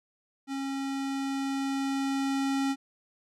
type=tone with level ramp; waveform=square; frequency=272.6 Hz; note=C#4; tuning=29 cents flat; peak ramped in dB=-32 to -26 dBFS; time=0.47-2.76 s; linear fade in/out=50 ms; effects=low-pass 9000 Hz 12 dB/octave